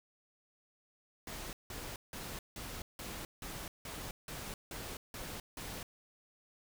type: noise bursts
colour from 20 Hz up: pink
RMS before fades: -44 dBFS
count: 11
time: 1.27-5.83 s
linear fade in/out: 2 ms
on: 260 ms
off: 170 ms
effects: none